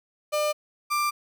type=tone pair in turn; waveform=35% pulse; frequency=600 / 1184.2 Hz; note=D5 / D6; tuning=+37 / +14 cents; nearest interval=octave; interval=1177 cents; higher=second; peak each=-21 dBFS; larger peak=neither; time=0.32-0.53 / 0.9-1.11 s; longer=neither; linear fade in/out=20 ms; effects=none